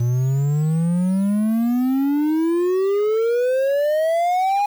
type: exponential sweep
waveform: triangle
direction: up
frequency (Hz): 117.9 to 828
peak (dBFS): -14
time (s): 0-4.66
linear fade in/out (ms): 5
effects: 7-bit

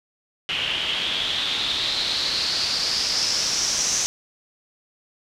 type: noise with low-pass filter sweep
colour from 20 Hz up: white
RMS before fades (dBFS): -24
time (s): 0.49-4.06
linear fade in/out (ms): 0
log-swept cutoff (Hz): 2900 to 6200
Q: 5.9
effects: none

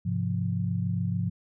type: chord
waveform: sine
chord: F minor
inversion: first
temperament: equal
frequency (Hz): 103.83 / 130.81 / 174.61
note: Ab2 / C3 / F3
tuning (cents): 0 / 0 / 0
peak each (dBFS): -29 / -32 / -29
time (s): 0.05-1.3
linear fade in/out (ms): 10
effects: none

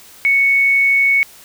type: tone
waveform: sine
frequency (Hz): 2217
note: C#7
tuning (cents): 0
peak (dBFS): -10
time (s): 0.25-1.23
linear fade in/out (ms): 0
effects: white hiss -42 dBFS RMS until 1.44 s

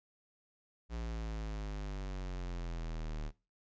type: linear sweep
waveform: square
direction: down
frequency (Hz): 58.1 to 37.02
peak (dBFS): -38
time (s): 0.89-3.32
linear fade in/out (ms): 50
effects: noise-tail reverb RT60 0.3 s tail -21 dB re dry + resampled to 16000 Hz

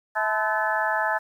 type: harmonic tone with a mistuned harmonic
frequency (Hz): 216.4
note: A3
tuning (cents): -29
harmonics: 3 / 4 / 5 / 6 / 7 / 8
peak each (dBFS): -29 / -26 / -32 / -32 / -30 / -27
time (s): 0.15-1.19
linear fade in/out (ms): 20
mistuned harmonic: 5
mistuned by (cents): -100
effects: 9-bit

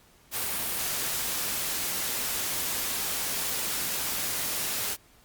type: noise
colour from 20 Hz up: white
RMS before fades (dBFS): -30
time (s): 0.31-4.97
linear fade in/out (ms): 50
effects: pink hiss -59 dBFS RMS until 5.24 s + Opus 48 kbps

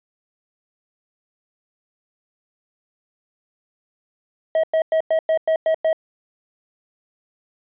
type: tone bursts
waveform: triangle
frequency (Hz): 640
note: D#5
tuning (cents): +49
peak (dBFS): -13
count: 8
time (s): 4.55-5.93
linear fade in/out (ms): 2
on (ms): 85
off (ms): 100
effects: resampled to 8000 Hz

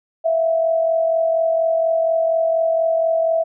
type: tone pair together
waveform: sine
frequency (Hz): 654.3 / 698.5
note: E5 / F5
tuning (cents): -13 / 0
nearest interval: minor second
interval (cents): 113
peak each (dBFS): -15 / -25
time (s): 0.24-3.44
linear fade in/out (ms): 20
effects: none

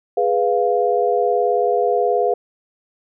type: chord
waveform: sine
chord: F diminished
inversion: first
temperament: equal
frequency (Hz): 415.3 / 493.9 / 698.5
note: Ab4 / Cb5 / F5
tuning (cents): 0 / 0 / 0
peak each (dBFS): -19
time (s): 0.17-2.34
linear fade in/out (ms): 5
effects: none

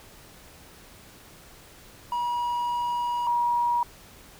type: tone pair in turn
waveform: triangle / sine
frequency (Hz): 962 / 956.5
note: B5 / A#5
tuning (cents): -46 / +44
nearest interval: unison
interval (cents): 10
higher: first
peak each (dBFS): -23 / -21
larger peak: second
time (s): 2.12-3.27 / 3.27-3.83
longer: first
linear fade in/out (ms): 2
effects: pink hiss -50 dBFS RMS until 4.39 s

